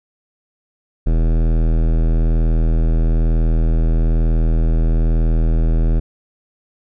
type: tone with hard clipping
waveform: sine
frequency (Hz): 40.54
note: E1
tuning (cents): -28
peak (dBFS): -14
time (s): 1.06-6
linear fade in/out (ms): 10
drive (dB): 18
effects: none